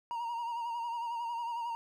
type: tone with vibrato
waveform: triangle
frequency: 938 Hz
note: A#5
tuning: 11 cents sharp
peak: -32 dBFS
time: 0.11-1.75 s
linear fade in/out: 0 ms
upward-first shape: sine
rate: 11 Hz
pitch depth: 43 cents each way
effects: none